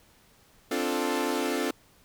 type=chord; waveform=sawtooth; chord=D minor seventh; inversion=third; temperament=equal; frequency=261.6 / 293.7 / 349.2 / 440 Hz; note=C4 / D4 / F4 / A4; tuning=0 / 0 / 0 / 0 cents; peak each=-28 dBFS; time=0.71-1.71 s; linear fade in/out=5 ms; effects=pink hiss -60 dBFS RMS until 2.04 s